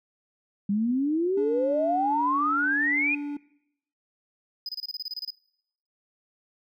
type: exponential sweep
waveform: sine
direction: up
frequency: 196 to 2508 Hz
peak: -22 dBFS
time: 0.69-3.15 s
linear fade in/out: 5 ms
type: tone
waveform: triangle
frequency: 289.6 Hz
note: D4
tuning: 24 cents flat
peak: -27 dBFS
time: 1.37-3.37 s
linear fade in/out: 5 ms
type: tone bursts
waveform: triangle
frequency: 5000 Hz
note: D#8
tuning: 8 cents sharp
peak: -29 dBFS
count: 12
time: 4.66-5.305 s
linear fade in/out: 2 ms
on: 29 ms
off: 27 ms
effects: noise-tail reverb RT60 0.8 s tail -22 dB re dry